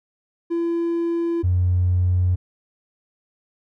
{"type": "tone pair in turn", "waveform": "triangle", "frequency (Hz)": [337.9, 90.07], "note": ["E4", "F#2"], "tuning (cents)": [43, -46], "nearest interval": "octave + major seventh", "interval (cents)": 2289, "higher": "first", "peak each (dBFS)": [-17, -12], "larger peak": "second", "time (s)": [[0.5, 1.43], [1.43, 2.36]], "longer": "neither", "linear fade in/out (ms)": 20, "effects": ["tanh soft clip ceiling -13 dBFS"]}